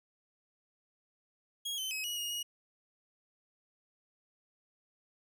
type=tone with pitch steps; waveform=sawtooth; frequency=3292 / 3068 / 2551 / 2909 / 2864 / 2889 Hz; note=G#7 / G7 / D#7 / F#7 / F7 / F#7; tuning=-16 / -38 / +43 / -30 / +43 / -42 cents; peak=-32 dBFS; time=1.65-2.43 s; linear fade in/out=10 ms; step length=130 ms; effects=none